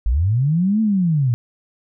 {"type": "linear two-way sweep", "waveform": "sine", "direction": "up then down", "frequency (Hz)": [48.29, 224.1, 114], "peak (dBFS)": -14, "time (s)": [0.06, 1.34], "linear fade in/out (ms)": 0, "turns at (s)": 0.81, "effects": []}